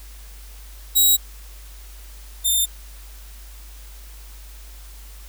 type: tone pair in turn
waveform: 5% pulse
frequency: 3848 / 3610 Hz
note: B7 / A7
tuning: -46 / +44 cents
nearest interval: minor second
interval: 110 cents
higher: first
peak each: -5 / -9 dBFS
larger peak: first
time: 0.95-1.17 / 2.44-2.66 s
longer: neither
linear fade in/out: 20 ms
effects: added 50 Hz sine -38 dBFS peak until 5.28 s + white hiss -47 dBFS RMS until 5.28 s